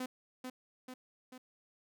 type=tone with echo; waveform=sawtooth; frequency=254.8 Hz; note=C4; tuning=46 cents flat; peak=-33 dBFS; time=0-0.06 s; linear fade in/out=5 ms; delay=440 ms; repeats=3; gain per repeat=-4 dB; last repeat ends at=1.38 s; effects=none